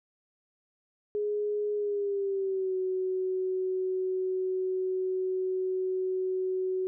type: tone with pitch glide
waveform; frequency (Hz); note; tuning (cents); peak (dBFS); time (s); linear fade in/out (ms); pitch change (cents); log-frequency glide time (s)
sine; 416.5 to 373.2; G#4 to F#4; +5 to +15; -27; 1.15-6.87; 0; -190; 1.75-2.76
effects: none